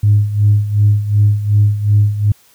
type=tone with tremolo; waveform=sine; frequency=103.83 Hz; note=G#2; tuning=in tune; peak=-5 dBFS; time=0.03-2.32 s; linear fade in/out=5 ms; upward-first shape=sine; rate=2.7 Hz; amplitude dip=75%; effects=tanh soft clip ceiling -2 dBFS + white hiss -50 dBFS RMS until 2.54 s